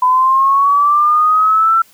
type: linear sweep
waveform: sine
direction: up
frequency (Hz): 1000 to 1348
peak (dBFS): -8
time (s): 0.02-1.82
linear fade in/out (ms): 5
effects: white hiss -48 dBFS RMS until 1.93 s